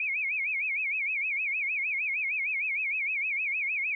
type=tone with vibrato; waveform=sine; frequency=2349 Hz; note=D7; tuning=in tune; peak=-27 dBFS; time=0-3.95 s; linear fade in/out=2 ms; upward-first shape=sine; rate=6.5 Hz; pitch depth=170 cents each way; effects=none